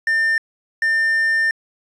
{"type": "tone pair in turn", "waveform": "triangle", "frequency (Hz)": [1800, 1800], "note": ["A6", "A6"], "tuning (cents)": [39, 39], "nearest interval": "unison", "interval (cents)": 0, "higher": "neither", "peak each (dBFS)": -13, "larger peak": "neither", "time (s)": [[0.07, 0.38], [0.82, 1.51]], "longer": "second", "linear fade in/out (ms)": 2, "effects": ["resampled to 24000 Hz", "7-bit"]}